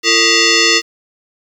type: tone with frequency modulation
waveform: sine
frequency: 1244.5 Hz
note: D#6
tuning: in tune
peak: -8 dBFS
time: 0.03-0.82 s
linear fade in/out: 50 ms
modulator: 792 Hz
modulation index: 6.1
effects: 7-bit

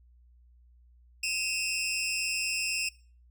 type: tone pair together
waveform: 20% pulse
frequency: 2534 / 2716 Hz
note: D#7 / F7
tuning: +31 / -49 cents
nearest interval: minor second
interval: 120 cents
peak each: -27 dBFS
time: 1.23-2.89 s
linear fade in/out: 5 ms
effects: noise-tail reverb RT60 0.4 s tail -21 dB re dry + added 60 Hz sine -56 dBFS peak until 3.3 s

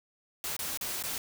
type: noise with dropouts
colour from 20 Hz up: white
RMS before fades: -35 dBFS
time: 0.44-1.18 s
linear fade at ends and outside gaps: 1 ms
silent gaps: 0.566-0.591 / 0.774-0.811 / 1.026-1.037 s
effects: none

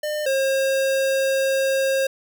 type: tone pair in turn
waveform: square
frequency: 603 / 537.2 Hz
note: D5 / C5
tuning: +46 / +46 cents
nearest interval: major second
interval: 200 cents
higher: first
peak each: -24 / -19 dBFS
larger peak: second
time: 0.03-0.26 / 0.26-2.07 s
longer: second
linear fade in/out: 5 ms
effects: none

